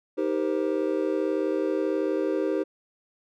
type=chord; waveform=triangle; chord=C minor seventh; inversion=first; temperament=just; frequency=314 / 392.4 / 470.9 / 523.3 Hz; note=Eb4 / G4 / Bb4 / C5; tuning=+16 / +2 / +18 / 0 cents; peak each=-26 / -26 / -30 / -28 dBFS; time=0.17-2.64 s; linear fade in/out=20 ms; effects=none